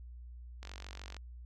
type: click train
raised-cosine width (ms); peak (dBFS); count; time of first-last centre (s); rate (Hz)
0.2; -29; 26; 0.63-1.166; 46.6
effects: added 60 Hz sine -46 dBFS peak until 1.45 s